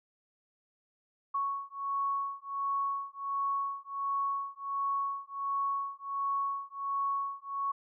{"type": "beating tone pair", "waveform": "sine", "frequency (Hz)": [1108.7, 1110.1], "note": ["C#6", "C#6"], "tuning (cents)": [0, 2], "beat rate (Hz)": 1.4, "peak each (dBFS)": [-34, -34], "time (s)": [1.34, 7.72], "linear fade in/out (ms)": 10, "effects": []}